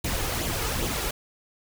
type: noise with flanger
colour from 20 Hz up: pink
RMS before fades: -28 dBFS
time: 0.04-1.11 s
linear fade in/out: 5 ms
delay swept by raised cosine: 0.28 to 2.38 ms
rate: 2.5 Hz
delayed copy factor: +0.5
effects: none